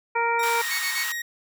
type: harmonic tone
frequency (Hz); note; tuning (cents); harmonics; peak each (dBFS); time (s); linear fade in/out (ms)
466.2; A#4; 0; 1 / 2 / 3 / 4 / 5; -28 / -23 / -29 / -33 / -28; 0.15-0.62; 10
type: tone with pitch glide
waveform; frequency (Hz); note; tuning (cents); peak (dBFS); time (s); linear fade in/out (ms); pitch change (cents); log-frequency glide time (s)
40% pulse; 1864.7 to 1884.2; A#6 to A#6; 0 to +18; -27; 0.39-1.22; 5; +18; 0.89-1.04
type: high-pass noise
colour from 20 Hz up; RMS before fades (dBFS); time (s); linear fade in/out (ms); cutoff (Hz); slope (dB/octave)
pink; -32; 0.43-1.12; 0; 940; 48
type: tone bursts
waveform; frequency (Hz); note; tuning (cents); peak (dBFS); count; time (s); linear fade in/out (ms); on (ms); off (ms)
25% pulse; 2217; C#7; 0; -23; 3; 0.7-1.043; 20; 99; 23
effects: none